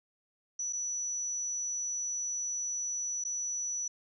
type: tone with dropouts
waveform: sine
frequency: 5920 Hz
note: F#8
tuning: in tune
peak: -32 dBFS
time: 0.59-3.88 s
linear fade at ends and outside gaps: 5 ms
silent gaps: 0.727-0.731 / 3.24-3.249 s
effects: none